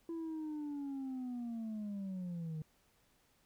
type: linear sweep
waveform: sine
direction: down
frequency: 335.2 to 152.7 Hz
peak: -36 dBFS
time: 0.09-2.62 s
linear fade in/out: 2 ms
effects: tanh soft clip ceiling -38 dBFS + pink hiss -72 dBFS RMS until 3.45 s